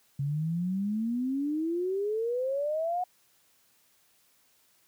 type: exponential sweep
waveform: sine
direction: up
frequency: 136.9 to 737 Hz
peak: -27 dBFS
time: 0.19-3.04 s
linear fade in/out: 5 ms
effects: white hiss -66 dBFS RMS until 4.87 s + high-pass 60 Hz 12 dB/octave